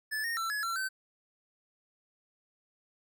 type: tone with pitch steps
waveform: square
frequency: 1737 / 1848 / 1339 / 1692 / 1355 / 1537 Hz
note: A6 / A#6 / E6 / G#6 / E6 / G6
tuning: -23 / -16 / +27 / +32 / +47 / -35 cents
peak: -32 dBFS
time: 0.11-0.89 s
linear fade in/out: 20 ms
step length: 130 ms
effects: none